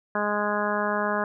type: harmonic tone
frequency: 207.7 Hz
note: G#3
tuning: in tune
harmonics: 1 / 2 / 3 / 4 / 5 / 6 / 7 / 8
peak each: -31 / -32 / -29 / -33 / -30 / -33 / -33 / -32 dBFS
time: 0.15-1.24 s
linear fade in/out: 2 ms
effects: none